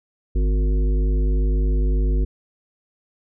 harmonic tone with a mistuned harmonic, 51 Hz, G#1, 31 cents flat, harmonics 1 / 3 / 5 / 7 / 9, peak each -16 / -32 / -32 / -33 / -38 dBFS, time 0.35-2.25 s, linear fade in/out 10 ms, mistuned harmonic 7, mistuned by +26 cents, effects none

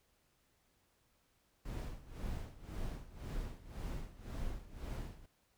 brown noise with tremolo, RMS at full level -40 dBFS, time 1.65-5.26 s, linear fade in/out 5 ms, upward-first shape sine, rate 1.9 Hz, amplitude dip 85%, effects pink hiss -75 dBFS RMS until 5.57 s

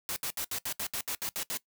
white noise bursts, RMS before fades -34 dBFS, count 11, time 0.09-1.572 s, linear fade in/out 0 ms, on 72 ms, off 69 ms, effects noise-tail reverb RT60 0.1 s tail -19 dB re dry

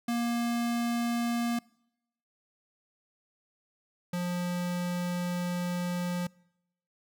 square tone pair in turn, 236.2 / 176.95 Hz, A#3 / F3, +23 / +23 cents, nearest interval perfect fourth, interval 500 cents, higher first, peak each -28 / -30 dBFS, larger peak first, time 0.08-1.59 / 4.13-6.27 s, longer second, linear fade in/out 5 ms, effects noise-tail reverb RT60 0.8 s tail -25 dB re dry

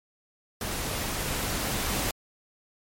pink noise with level ramp, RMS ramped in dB -32 to -28 dBFS, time 0.61-2.11 s, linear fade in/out 2 ms, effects MP3 64 kbps

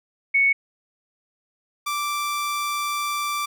sine / sawtooth tone pair in turn, 2217 / 1172.2 Hz, C#7 / D6, 0 / -4 cents, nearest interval major seventh, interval 1104 cents, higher first, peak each -15 / -20 dBFS, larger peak first, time 0.34-0.53 / 1.86-3.46 s, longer second, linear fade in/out 10 ms, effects none

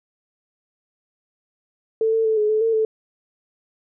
sine tone with pitch steps, 444.2 / 448.2 / 439.7 / 423.4 / 433.1 / 452.6 / 438.4 Hz, A4 / A4 / A4 / G#4 / A4 / A4 / A4, +16 / +32 / -1 / +33 / -27 / +49 / -6 cents, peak -16 dBFS, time 2.01-2.85 s, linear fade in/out 2 ms, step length 120 ms, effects none

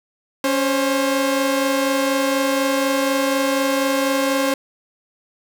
sawtooth tone pair together, 277.2 / 530.3 Hz, C#4 / C5, 0 / +23 cents, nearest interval major seventh, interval 1123 cents, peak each -16 dBFS, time 0.44-4.54 s, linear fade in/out 2 ms, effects none

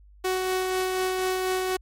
sawtooth tone with tremolo, 372.4 Hz, F#4, 11 cents sharp, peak -19 dBFS, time 0.24-1.77 s, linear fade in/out 10 ms, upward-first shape sine, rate 4.1 Hz, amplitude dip 25%, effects added 50 Hz sine -49 dBFS peak until 1.81 s + MP3 64 kbps

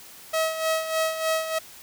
sawtooth tone with tremolo, 641 Hz, E5, 49 cents flat, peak -17 dBFS, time 0.33-1.59 s, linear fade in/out 10 ms, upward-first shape sine, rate 3.3 Hz, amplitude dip 65%, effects white hiss -46 dBFS RMS until 1.82 s

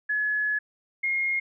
sine tone pair in turn, 1700 / 2142 Hz, G#6 / C7, +40 / +40 cents, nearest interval major third, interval 400 cents, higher second, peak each -23 dBFS, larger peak neither, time 0.09-0.59 / 1.03-1.4 s, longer first, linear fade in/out 10 ms, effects none

